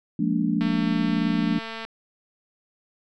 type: chord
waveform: sine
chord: Bb dominant seventh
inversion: second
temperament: just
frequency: 174.81 / 209.8 / 233.1 / 291.4 Hz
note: F3 / Ab3 / Bb3 / D4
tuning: +2 / +18 / 0 / -13 cents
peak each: -26 dBFS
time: 0.19-1.59 s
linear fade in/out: 5 ms
type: click train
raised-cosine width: 0.3 ms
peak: -19 dBFS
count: 280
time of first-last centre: 0.61-1.85 s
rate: 225 Hz
effects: none